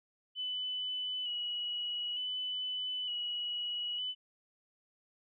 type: tone with vibrato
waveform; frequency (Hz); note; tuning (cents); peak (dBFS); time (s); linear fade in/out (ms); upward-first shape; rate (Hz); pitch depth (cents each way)
sine; 2960; F#7; 0; -34; 0.35-4.15; 50; square; 0.55; 24
effects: none